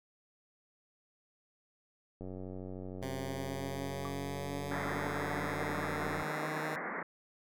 click train, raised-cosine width 2 ms, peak -31 dBFS, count 375, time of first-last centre 2.21-6.227 s, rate 93.1 Hz
10% pulse linear sweep, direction up, 132.4 to 155.56 Hz, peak -30 dBFS, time 3.02-6.76 s, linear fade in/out 5 ms
sine tone with exponential decay, 1148 Hz, D6, 40 cents flat, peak -38 dBFS, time 4.05-4.19 s, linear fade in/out 2 ms, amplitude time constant 29 ms
white band-pass noise, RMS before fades -39 dBFS, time 4.71-7.03 s, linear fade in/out 5 ms, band 160 to 2100 Hz, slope 96 dB/octave
effects none

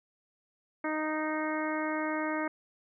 harmonic tone, 309.7 Hz, D#4, 8 cents flat, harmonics 1 / 2 / 3 / 4 / 5 / 6 / 7, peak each -33 / -36 / -38 / -39 / -40 / -41 / -41 dBFS, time 0.84-2.48 s, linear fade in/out 5 ms, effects none

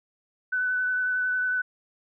sine tone with vibrato, 1500 Hz, F#6, 23 cents sharp, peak -23 dBFS, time 0.52-1.62 s, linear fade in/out 10 ms, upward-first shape sine, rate 11 Hz, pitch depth 14 cents each way, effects none

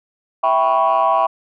sine chord, C# half-diminished seventh, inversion first, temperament equal, 659.3 / 784 / 987.8 / 1108.7 Hz, E5 / G5 / B5 / C#6, 0 / 0 / 0 / 0 cents, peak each -17 dBFS, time 0.43-1.27 s, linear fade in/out 10 ms, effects tanh soft clip ceiling -7 dBFS

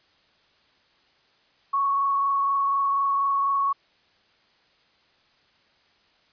sine tone with frequency modulation, 1108.7 Hz, C#6, in tune, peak -20 dBFS, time 1.73-3.73 s, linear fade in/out 10 ms, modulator 24.1 Hz, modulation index 0.62, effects white hiss -62 dBFS RMS until 6.32 s + resampled to 11025 Hz

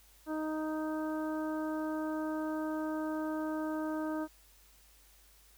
harmonic tone, 311.1 Hz, D#4, in tune, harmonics 1 / 2 / 3 / 4 / 5, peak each -34 / -40 / -44 / -46 / -48 dBFS, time 0.26-4.28 s, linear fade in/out 50 ms, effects added 50 Hz sine -63 dBFS peak until 5.57 s + white hiss -63 dBFS RMS until 5.57 s

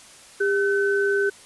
sine tone pair together, 400.7 / 1520 Hz, G4 / F#6, +38 / +46 cents, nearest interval octave + major seventh, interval 2308 cents, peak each -20 / -23 dBFS, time 0.4-1.3 s, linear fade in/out 10 ms, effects white hiss -47 dBFS RMS until 1.45 s + resampled to 24000 Hz

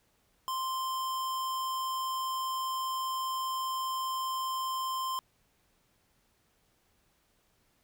square tone, 1045 Hz, C6, 2 cents flat, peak -32 dBFS, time 0.48-5.19 s, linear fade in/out 0 ms, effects pink hiss -71 dBFS RMS until 7.83 s

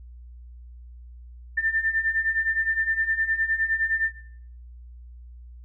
sine beating tone pair, 1784 / 1793.7 Hz, A6 / A6, +23 / +33 cents, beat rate 9.7 Hz, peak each -26 / -23 dBFS, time 1.57-4.1 s, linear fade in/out 10 ms, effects noise-tail reverb RT60 0.6 s tail -19 dB re dry + added 60 Hz sine -41 dBFS peak until 5.64 s

